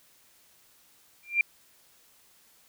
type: tone with exponential growth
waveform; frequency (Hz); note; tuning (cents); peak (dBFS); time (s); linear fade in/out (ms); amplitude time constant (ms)
sine; 2378; D7; +21; -16; 1.23-1.41; 2; 37
effects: white hiss -61 dBFS RMS until 2.68 s